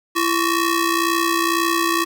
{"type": "ring-modulated tone", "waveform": "sawtooth", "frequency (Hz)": 734, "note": "F#5", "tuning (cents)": -14, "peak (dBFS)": -10, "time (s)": [0.15, 2.05], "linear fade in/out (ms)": 20, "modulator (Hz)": 398, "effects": []}